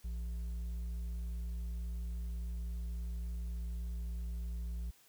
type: tone with hard clipping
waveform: sine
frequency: 58.27 Hz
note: A#1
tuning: in tune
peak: -38 dBFS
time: 0.04-4.91 s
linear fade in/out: 10 ms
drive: 4 dB
effects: white hiss -65 dBFS RMS until 5.08 s